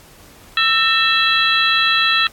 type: harmonic tone with a mistuned harmonic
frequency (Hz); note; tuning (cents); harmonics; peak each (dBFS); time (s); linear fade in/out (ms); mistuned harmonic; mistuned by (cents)
662; E5; +7; 2 / 3 / 4 / 5 / 6; -19 / -19 / -19 / -19 / -19; 0.57-2.27; 2; 3; -150
effects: pink hiss -45 dBFS RMS until 2.32 s + AAC 64 kbps